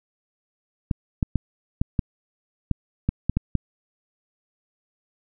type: clicks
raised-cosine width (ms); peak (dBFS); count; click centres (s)
5; -8; 10; 0.912 / 1.228 / 1.357 / 1.815 / 1.992 / 2.713 / 3.09 / 3.296 / 3.37 / 3.553
effects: none